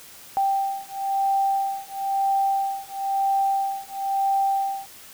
sine beating tone pair, 784 / 785 Hz, G5 / G5, 0 / +2 cents, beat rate 1 Hz, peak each -24 dBFS, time 0.37-4.86 s, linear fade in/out 0 ms, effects white hiss -45 dBFS RMS until 5.13 s

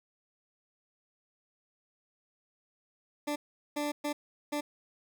20% pulse tone bursts at uneven times, 293.8 Hz, D4, 1 cent sharp, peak -26 dBFS, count 4, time 3.27-3.36 / 3.76-3.92 / 4.04-4.13 / 4.52-4.61 s, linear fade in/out 10 ms, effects none

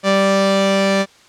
sawtooth tone pair together, 195.4 / 586.5 Hz, G3 / D5, -5 / -2 cents, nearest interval octave + perfect fifth, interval 1903 cents, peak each -12 dBFS, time 0.03-1.06 s, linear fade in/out 50 ms, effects white hiss -48 dBFS RMS until 1.28 s + low-pass 6000 Hz 12 dB/octave

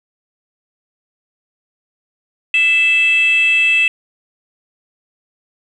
sine tone with frequency modulation, 2637 Hz, E7, in tune, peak -9 dBFS, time 2.54-3.88 s, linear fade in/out 2 ms, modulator 623 Hz, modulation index 0.42, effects tanh soft clip ceiling -5 dBFS + 8-bit

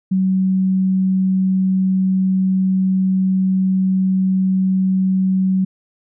sine tone, 188.6 Hz, F#3, 33 cents sharp, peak -13 dBFS, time 0.11-5.65 s, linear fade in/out 10 ms, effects none

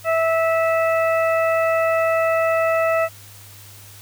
harmonic tone, 654 Hz, E5, 14 cents flat, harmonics 1 / 2 / 3 / 4, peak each -17 / -23 / -27 / -29 dBFS, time 0.04-3.09 s, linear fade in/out 50 ms, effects added 101 Hz sine -44 dBFS peak until 4.01 s + white hiss -44 dBFS RMS until 4.01 s

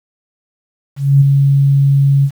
sine tone with ADSR envelope, 139.1 Hz, C#3, 6 cents sharp, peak -3 dBFS, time 0.96-2.31 s, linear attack 250 ms, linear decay 14 ms, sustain -4 dB, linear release 70 ms, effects 7-bit

